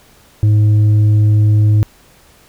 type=tone with tanh clipping; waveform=sine; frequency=105.8 Hz; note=G#2; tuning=33 cents sharp; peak=-8 dBFS; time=0.43-1.83 s; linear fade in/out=0 ms; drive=4 dB; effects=pink hiss -47 dBFS RMS until 2.48 s